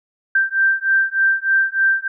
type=beating tone pair; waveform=sine; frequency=1568 / 1571.3 Hz; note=G6 / G6; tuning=0 / +4 cents; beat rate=3.3 Hz; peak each=-17 / -17 dBFS; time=0.35-2.08 s; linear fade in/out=5 ms; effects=none